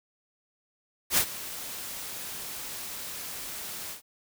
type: noise with ADSR envelope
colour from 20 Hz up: white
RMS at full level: -21 dBFS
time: 1.1-4.02 s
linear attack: 76 ms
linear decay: 73 ms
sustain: -17 dB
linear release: 110 ms
effects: none